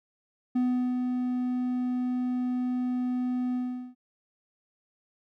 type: tone with ADSR envelope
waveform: triangle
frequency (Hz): 249.9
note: B3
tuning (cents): +21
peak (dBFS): -20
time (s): 0.55-3.95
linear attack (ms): 10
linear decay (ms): 380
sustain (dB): -4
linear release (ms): 400
effects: none